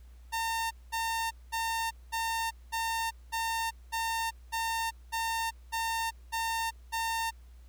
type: tone bursts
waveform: sawtooth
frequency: 909 Hz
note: A#5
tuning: 44 cents flat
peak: -26 dBFS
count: 12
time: 0.32-7.31 s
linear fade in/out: 20 ms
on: 390 ms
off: 210 ms
effects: added 60 Hz sine -49 dBFS peak until 7.68 s + pink hiss -67 dBFS RMS until 7.68 s